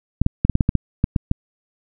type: clicks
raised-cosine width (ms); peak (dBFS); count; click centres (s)
5; -3; 11; 0.216 / 0.264 / 0.45 / 0.497 / 0.554 / 0.608 / 0.691 / 0.753 / 1.041 / 1.162 / 1.314
effects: none